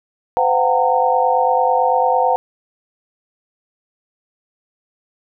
sine tone cluster, 510 / 720 / 769 / 916 Hz, C5 / F#5 / G5 / A#5, -44 / -47 / -33 / -31 cents, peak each -18 dBFS, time 0.37-2.36 s, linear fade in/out 0 ms, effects none

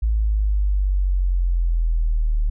sine exponential sweep, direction down, 55 to 37.31 Hz, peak -16 dBFS, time 0.02-2.5 s, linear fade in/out 10 ms, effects none

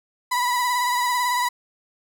35% pulse tone with vibrato, 984 Hz, B5, 7 cents flat, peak -18 dBFS, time 0.31-1.49 s, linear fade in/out 10 ms, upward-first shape triangle, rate 18 Hz, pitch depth 46 cents each way, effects none

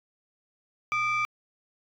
sine tone pair together, 1226.6 / 2333 Hz, D#6 / D7, -25 / -12 cents, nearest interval major seventh, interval 1113 cents, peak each -25 dBFS, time 0.92-1.25 s, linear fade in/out 0 ms, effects tanh soft clip ceiling -21 dBFS

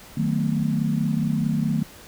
sine chord, B dominant seventh, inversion first, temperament just, 154.34 / 185.21 / 222.2 / 246.9 Hz, D#3 / F#3 / A3 / B3, -14 / +2 / +17 / 0 cents, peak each -24 / -27 / -24 / -30 dBFS, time 0.17-1.83 s, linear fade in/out 5 ms, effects pink hiss -45 dBFS RMS until 2.07 s

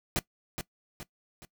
pink noise with echo, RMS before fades -28 dBFS, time 0.16-0.19 s, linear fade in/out 0 ms, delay 420 ms, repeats 3, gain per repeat -7 dB, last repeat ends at 1.45 s, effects noise-tail reverb RT60 0.1 s tail -20 dB re dry

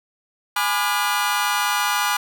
sawtooth chord, G# diminished seventh, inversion none, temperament just, 830.6 / 996.7 / 1196.1 / 1435.3 Hz, G#5 / B5 / D6 / F6, 0 / +16 / +31 / +47 cents, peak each -21 dBFS, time 0.56-2.17 s, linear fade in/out 5 ms, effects none

